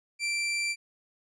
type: tone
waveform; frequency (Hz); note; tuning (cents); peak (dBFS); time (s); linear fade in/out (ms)
sawtooth; 2349; D7; 0; -24; 0.19-0.76; 50
effects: resampled to 22050 Hz